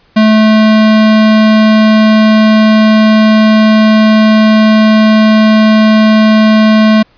square tone, 217 Hz, A3, 24 cents flat, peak -4 dBFS, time 0.16-7.03 s, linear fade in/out 10 ms, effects pink hiss -49 dBFS RMS until 7.17 s + resampled to 11025 Hz

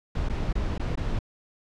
brown noise with dropouts, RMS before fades -27 dBFS, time 0.15-1.19 s, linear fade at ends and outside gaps 5 ms, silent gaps 0.288-0.296 / 0.529-0.552 / 0.78-0.796 / 0.956-0.973 s, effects low-pass 5000 Hz 12 dB/octave

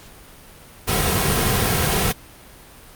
pink noise with comb filter, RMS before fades -19 dBFS, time 0.87-2.13 s, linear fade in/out 20 ms, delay 3.4 ms, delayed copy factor -0.55, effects pink hiss -44 dBFS RMS until 2.95 s + Opus 48 kbps

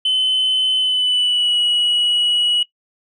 sine tone with pitch glide, 3042 to 2921 Hz, F#7 to F#7, +47 to -23 cents, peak -12 dBFS, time 0.05-2.63 s, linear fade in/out 5 ms, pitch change -70 cents, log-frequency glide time 0.77-1.57 s, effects noise-tail reverb RT60 0.1 s tail -19 dB re dry + tanh soft clip ceiling -12 dBFS

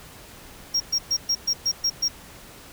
triangle tone bursts, 5588 Hz, F8, in tune, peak -18 dBFS, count 8, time 0.74-2.084 s, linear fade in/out 10 ms, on 63 ms, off 120 ms, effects pink hiss -45 dBFS RMS until 2.72 s

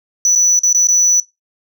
sine tone with dropouts, 5940 Hz, F#8, 6 cents sharp, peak -7 dBFS, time 0.25-1.2 s, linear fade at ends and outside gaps 1 ms, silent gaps 0.352-0.358 / 0.591-0.634 / 0.728-0.747 / 0.871-0.886 s, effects noise-tail reverb RT60 0.2 s tail -20 dB re dry + tanh soft clip ceiling -7 dBFS

